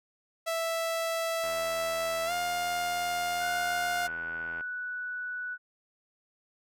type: tone with pitch glide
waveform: sawtooth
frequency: 659.3 to 706.6 Hz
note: E5 to F5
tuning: 0 to +20 cents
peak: -25 dBFS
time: 0.46-4.08 s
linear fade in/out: 20 ms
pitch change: +120 cents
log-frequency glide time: 2.26-2.32 s
type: click train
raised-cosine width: 0.5 ms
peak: -29 dBFS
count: 264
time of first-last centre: 1.44-4.609 s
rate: 83 Hz
type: tone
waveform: sine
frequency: 1480 Hz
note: F#6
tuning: in tune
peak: -33 dBFS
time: 3.39-5.58 s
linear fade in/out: 50 ms
effects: none